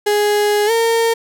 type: tone with pitch glide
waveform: 35% pulse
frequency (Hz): 415.3 to 458.2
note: G#4 to A#4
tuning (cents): 0 to -30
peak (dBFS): -11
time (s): 0.06-1.14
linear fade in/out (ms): 10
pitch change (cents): +170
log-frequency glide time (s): 0.66-0.71
effects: none